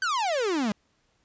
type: exponential sweep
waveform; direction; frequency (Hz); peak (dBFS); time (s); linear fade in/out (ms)
45% pulse; down; 1581 to 196; -24; 0.02-0.72; 2
effects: pink hiss -69 dBFS RMS until 1.24 s + resampled to 16000 Hz